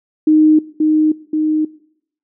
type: tone with echo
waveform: sine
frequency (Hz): 309.3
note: D#4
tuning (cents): -10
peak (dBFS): -7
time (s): 0.27-0.59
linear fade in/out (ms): 5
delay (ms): 530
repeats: 2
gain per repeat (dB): -3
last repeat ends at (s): 1.65
effects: noise-tail reverb RT60 0.7 s tail -20 dB re dry